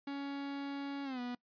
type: tone with pitch glide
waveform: 45% pulse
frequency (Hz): 279.9 to 245.1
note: C#4 to B3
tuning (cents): +17 to -13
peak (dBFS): -38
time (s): 0.07-1.35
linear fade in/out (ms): 5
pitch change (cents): -230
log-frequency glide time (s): 1.04-1.2
effects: noise-tail reverb RT60 0.1 s tail -23 dB re dry + resampled to 11025 Hz

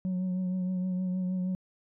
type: tone with vibrato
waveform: sine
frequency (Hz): 183.9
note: F#3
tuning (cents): -10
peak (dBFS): -25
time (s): 0.05-1.55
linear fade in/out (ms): 0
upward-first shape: triangle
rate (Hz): 6.4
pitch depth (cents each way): 32
effects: tanh soft clip ceiling -27 dBFS

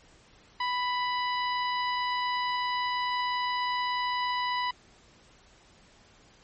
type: harmonic tone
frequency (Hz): 990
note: B5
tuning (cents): +4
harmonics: 1 / 2 / 3 / 4 / 5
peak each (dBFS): -28 / -34 / -38 / -40 / -42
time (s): 0.6-4.71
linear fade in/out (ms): 5
effects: pink hiss -58 dBFS RMS until 6.43 s + MP3 32 kbps

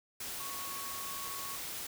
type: tone in noise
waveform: sine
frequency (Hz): 1109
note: C#6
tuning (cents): 0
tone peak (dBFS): -44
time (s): 0.4-1.56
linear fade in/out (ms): 5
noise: white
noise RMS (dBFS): -41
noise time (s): 0.2-1.87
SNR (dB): -6
effects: none

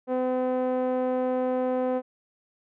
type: tone with low-pass filter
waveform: 5% pulse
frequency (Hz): 254.7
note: C4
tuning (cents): -46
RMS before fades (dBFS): -26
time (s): 0.07-2.02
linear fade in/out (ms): 50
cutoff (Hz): 520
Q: 1.8
effects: none

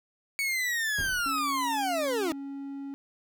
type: linear sweep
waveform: 40% pulse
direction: down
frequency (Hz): 2244 to 301.4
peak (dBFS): -26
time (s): 0.39-2.32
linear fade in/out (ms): 0
type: noise with exponential decay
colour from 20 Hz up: brown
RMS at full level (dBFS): -33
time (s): 0.98-1.49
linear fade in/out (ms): 2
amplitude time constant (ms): 110
type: tone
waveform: triangle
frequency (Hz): 277.2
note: C#4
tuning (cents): 0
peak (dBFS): -33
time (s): 1.26-2.94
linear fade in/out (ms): 0
type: click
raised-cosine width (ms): 0.2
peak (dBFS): -27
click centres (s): 1.383
effects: none

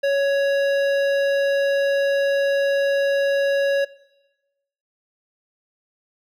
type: tone with hard clipping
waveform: sine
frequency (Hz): 557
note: C#5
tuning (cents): +8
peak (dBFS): -19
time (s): 0.03-3.85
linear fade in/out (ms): 10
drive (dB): 13
effects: noise-tail reverb RT60 1.0 s tail -20 dB re dry

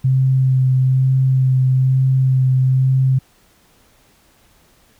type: tone with vibrato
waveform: sine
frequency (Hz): 130.81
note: C3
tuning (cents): 0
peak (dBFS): -11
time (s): 0.04-3.19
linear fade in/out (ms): 10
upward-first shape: sine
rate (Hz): 1.1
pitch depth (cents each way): 14
effects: pink hiss -54 dBFS RMS until 4.99 s

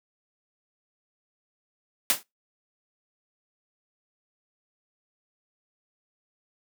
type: noise with exponential decay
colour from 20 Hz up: white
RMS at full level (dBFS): -18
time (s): 2.1-2.23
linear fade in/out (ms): 0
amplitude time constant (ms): 28
effects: noise-tail reverb RT60 0.2 s tail -23 dB re dry + high-pass 200 Hz 12 dB/octave

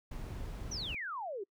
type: noise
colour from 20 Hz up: brown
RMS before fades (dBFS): -42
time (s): 0.11-0.95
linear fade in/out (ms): 5
type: exponential sweep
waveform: sine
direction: down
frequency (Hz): 6180 to 365.8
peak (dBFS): -37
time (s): 0.71-1.44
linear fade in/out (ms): 10
effects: noise-tail reverb RT60 0.1 s tail -26 dB re dry

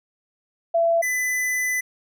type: tone pair in turn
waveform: sine / square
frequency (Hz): 671 / 2004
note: E5 / B6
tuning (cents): +31 / +25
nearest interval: octave + perfect fifth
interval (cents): 1894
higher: second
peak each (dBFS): -16 / -22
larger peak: first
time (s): 0.74-1.02 / 1.02-1.81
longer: second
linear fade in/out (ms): 10
effects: none

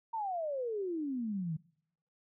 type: exponential sweep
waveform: sine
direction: down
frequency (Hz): 934 to 151.3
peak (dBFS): -33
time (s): 0.13-1.57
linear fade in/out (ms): 10
effects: noise-tail reverb RT60 0.7 s tail -23 dB re dry

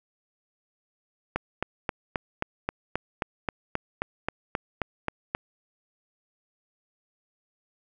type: click train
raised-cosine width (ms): 0.5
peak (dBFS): -11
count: 16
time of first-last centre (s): 1.36-5.349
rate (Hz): 3.76
effects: none

